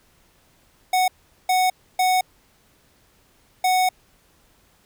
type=tone bursts at uneven times; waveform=square; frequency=740 Hz; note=F#5; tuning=in tune; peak=-17 dBFS; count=4; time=0.93-1.08 / 1.49-1.7 / 1.99-2.21 / 3.64-3.89 s; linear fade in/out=5 ms; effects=pink hiss -59 dBFS RMS until 4.85 s